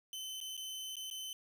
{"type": "tone with dropouts", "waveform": "sawtooth", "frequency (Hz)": 3053, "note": "G7", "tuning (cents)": -46, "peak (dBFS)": -38, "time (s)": [0.13, 1.33], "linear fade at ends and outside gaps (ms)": 1, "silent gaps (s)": [[0.403, 0.412], [0.568, 0.576], [0.956, 0.967], [1.101, 1.111]], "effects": []}